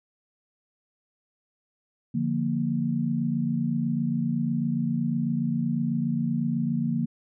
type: chord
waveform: sine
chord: Bb major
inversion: first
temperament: equal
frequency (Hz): 146.83 / 174.61 / 233.1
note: D3 / F3 / Bb3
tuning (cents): 0 / 0 / 0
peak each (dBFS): -29 / -29 / -26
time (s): 2.14-7.06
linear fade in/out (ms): 10
effects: none